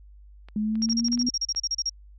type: clicks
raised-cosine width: 0.3 ms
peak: -31 dBFS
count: 11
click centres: 0.486 / 0.755 / 0.82 / 0.89 / 0.924 / 0.995 / 1.084 / 1.128 / 1.176 / 1.215 / 1.549 s
type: exponential sweep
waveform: sine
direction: up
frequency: 210 to 248.1 Hz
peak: -23 dBFS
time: 0.56-1.29 s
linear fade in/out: 2 ms
type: tone bursts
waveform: sine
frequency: 5590 Hz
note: F8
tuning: 1 cent sharp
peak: -23 dBFS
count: 15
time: 0.82-1.896 s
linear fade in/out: 5 ms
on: 40 ms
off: 34 ms
effects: added 50 Hz sine -46 dBFS peak until 2.18 s